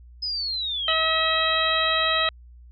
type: linear sweep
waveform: sine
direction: down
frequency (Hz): 5100 to 2960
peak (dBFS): -25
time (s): 0.22-0.93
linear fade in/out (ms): 10
type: harmonic tone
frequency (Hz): 642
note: E5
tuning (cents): -46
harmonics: 1 / 2 / 3 / 4 / 5 / 6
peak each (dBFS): -28 / -25 / -27 / -29 / -28 / -25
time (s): 0.88-2.29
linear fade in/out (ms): 2
effects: added 60 Hz sine -44 dBFS peak until 2.71 s